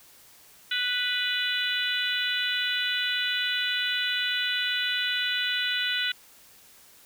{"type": "harmonic tone", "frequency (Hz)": 493.9, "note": "B4", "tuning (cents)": 0, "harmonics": [3, 4, 5, 6, 7, 8], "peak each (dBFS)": [-30, -34, -35, -30, -32, -34], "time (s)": [0.71, 6.12], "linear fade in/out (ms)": 5, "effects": ["white hiss -54 dBFS RMS until 7.05 s"]}